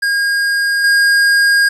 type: tone with level steps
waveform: square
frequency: 1624 Hz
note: G#6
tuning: 39 cents flat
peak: -13 / -9 dBFS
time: 0.02-1.69 s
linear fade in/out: 10 ms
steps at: 0.84 s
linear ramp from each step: 2 ms
effects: low-pass 9000 Hz 12 dB/octave + 8-bit